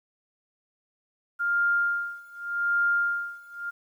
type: tone with tremolo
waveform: sine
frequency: 1402 Hz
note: F6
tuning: 6 cents sharp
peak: -20 dBFS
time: 1.39-3.71 s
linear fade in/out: 20 ms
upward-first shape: sine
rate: 0.85 Hz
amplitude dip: 95%
effects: 10-bit